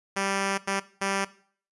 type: tone bursts at uneven times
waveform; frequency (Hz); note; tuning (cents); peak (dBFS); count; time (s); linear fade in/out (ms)
5% pulse; 196; G3; 0; -14; 3; 0.16-0.58 / 0.67-0.8 / 1.01-1.25; 10
effects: noise-tail reverb RT60 0.5 s tail -18 dB re dry + resampled to 24000 Hz